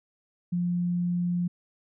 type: tone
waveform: sine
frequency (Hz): 175.8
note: F3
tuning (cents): +12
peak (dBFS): -24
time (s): 0.52-1.48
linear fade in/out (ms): 10
effects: none